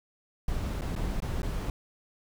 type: noise with dropouts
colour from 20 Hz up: brown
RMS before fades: -31 dBFS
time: 0.48-1.7 s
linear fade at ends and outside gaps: 2 ms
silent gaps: 0.811-0.818 / 0.953-0.961 / 1.203-1.221 / 1.42-1.43 s
effects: none